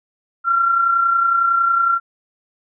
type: tone with amplitude modulation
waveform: sine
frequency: 1369 Hz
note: F6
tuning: 35 cents flat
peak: -11 dBFS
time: 0.44-2 s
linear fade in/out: 50 ms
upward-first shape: sine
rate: 30.9 Hz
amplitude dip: 45%
effects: none